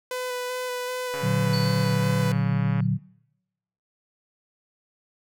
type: tone with vibrato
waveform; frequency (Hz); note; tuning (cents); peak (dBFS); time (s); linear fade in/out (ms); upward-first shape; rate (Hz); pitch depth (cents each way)
sawtooth; 500; B4; +21; -24; 0.11-2.32; 2; square; 2.6; 12
type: click train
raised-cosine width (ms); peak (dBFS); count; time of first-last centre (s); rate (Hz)
0.5; -21; 234; 1.14-2.804; 140
type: chord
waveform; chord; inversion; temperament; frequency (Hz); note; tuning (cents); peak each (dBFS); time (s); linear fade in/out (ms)
sine; Bb augmented; none; equal; 116.54 / 146.83 / 185; Bb2 / D3 / F#3; 0 / 0 / 0; -25; 1.21-2.99; 50
type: tone with exponential decay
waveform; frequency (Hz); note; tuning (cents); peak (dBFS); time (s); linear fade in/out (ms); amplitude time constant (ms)
triangle; 4474; C#8; +15; -27; 1.53-2.87; 5; 290
effects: noise-tail reverb RT60 0.9 s tail -24 dB re dry